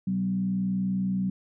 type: tone with frequency modulation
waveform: sine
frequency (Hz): 190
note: F#3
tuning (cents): +46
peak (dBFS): -24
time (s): 0.07-1.3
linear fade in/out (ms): 5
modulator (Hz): 60.4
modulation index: 0.49
effects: none